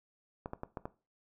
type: clicks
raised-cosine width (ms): 1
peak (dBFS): -24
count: 5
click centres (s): 0.459 / 0.534 / 0.634 / 0.772 / 0.855
effects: noise-tail reverb RT60 0.3 s tail -17 dB re dry